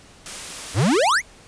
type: noise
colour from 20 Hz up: white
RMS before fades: -33 dBFS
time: 0.26-0.97 s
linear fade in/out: 0 ms
type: exponential sweep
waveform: square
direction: up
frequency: 82.2 to 2343 Hz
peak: -16 dBFS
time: 0.74-1.22 s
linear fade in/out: 50 ms
effects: pink hiss -48 dBFS RMS until 1.47 s + resampled to 22050 Hz